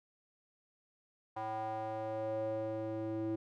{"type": "tone with band-pass filter sweep", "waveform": "square", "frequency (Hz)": 109.8, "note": "A2", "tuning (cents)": -3, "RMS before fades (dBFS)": -38, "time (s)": [1.36, 3.36], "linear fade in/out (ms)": 10, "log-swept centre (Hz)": [850, 370], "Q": 4.4, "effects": []}